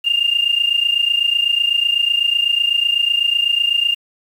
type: tone pair together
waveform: sine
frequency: 2794 / 2822 Hz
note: F7 / F7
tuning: 0 / +17 cents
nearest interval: unison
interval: 17 cents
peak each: -16 dBFS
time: 0.04-3.95 s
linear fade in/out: 20 ms
effects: tanh soft clip ceiling -6 dBFS + 7-bit